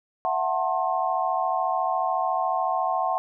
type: chord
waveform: sine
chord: F# half-diminished seventh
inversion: third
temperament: just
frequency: 666 / 740 / 888 / 1065.6 Hz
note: E5 / F#5 / A5 / C6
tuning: +18 / 0 / +16 / +31 cents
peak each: -29 / -25 / -30 / -28 dBFS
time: 0.25-3.18 s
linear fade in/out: 0 ms
effects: none